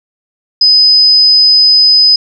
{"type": "tone", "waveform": "sine", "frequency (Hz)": 5020, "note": "D#8", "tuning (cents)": 15, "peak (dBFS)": -3, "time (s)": [0.61, 2.16], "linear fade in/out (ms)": 5, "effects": []}